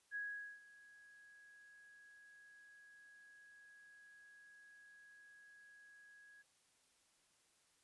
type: tone with ADSR envelope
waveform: sine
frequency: 1661.2 Hz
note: G#6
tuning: in tune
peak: -40 dBFS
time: 0.11-6.43 s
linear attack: 45 ms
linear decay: 440 ms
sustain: -20 dB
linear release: 21 ms
effects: white hiss -75 dBFS RMS until 7.83 s + resampled to 24000 Hz